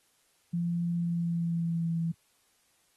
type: tone with pitch glide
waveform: sine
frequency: 171.6 to 165.85 Hz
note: F3 to E3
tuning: -30 to +11 cents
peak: -27 dBFS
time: 0.53-2.12 s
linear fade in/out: 10 ms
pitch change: -59 cents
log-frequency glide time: 0.94-1.99 s
effects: white hiss -69 dBFS RMS until 2.96 s + AAC 32 kbps